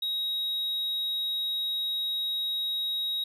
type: tone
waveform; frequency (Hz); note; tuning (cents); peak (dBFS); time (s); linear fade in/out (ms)
triangle; 3800; A#7; +33; -26; 0.02-3.24; 5
effects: resampled to 32000 Hz